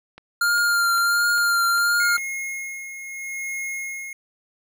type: click train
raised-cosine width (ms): 0.3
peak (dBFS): -25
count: 6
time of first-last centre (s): 0.18-2.18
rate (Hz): 2.5
type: tone with vibrato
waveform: square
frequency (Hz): 1400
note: F6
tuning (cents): +4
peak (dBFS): -18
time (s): 0.41-2.17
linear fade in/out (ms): 5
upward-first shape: triangle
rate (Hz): 1.4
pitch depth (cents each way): 25
type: tone with tremolo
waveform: square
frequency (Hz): 2156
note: C#7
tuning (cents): -49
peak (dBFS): -27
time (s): 2-4.13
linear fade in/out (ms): 2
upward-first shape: sine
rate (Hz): 0.78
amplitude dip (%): 55
effects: none